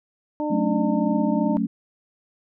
harmonic tone, 300 Hz, D4, 37 cents sharp, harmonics 1 / 2 / 3, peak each -25 / -28 / -30 dBFS, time 0.4-1.57 s, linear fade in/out 0 ms
sine chord, F# minor, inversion none, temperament equal, 185 / 220 / 277.2 Hz, F#3 / A3 / C#4, 0 / 0 / 0 cents, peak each -26 / -23 / -26 dBFS, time 0.5-1.67 s, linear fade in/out 10 ms
effects none

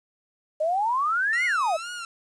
sine exponential two-way sweep, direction up then down, 599 to 2181 to 599 Hz, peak -21 dBFS, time 0.6-1.77 s, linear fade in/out 10 ms, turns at 1.45 s
sawtooth tone with vibrato, 1341 Hz, E6, 29 cents sharp, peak -29 dBFS, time 1.33-2.05 s, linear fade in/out 2 ms, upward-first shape sine, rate 2.1 Hz, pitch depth 130 cents each way
effects resampled to 22050 Hz + 9-bit

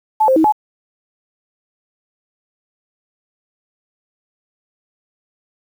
sine tone with pitch steps, 867 / 525 / 318.5 / 851 Hz, A5 / C5 / D#4 / G#5, -26 / +6 / +41 / +42 cents, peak -9 dBFS, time 0.2-0.524 s, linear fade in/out 10 ms, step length 81 ms, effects 7-bit

